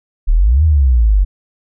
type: exponential two-way sweep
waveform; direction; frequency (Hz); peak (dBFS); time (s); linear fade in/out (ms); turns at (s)
sine; up then down; 33.27 to 81.7 to 45.37; -7; 0.27-1.25; 20; 0.64
effects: none